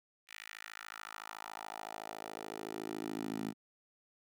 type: tone with high-pass filter sweep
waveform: 10% pulse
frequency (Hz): 53.8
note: A1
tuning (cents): -38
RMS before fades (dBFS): -44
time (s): 0.27-3.54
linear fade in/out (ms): 50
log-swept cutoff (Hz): 2200 to 220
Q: 2.3
effects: none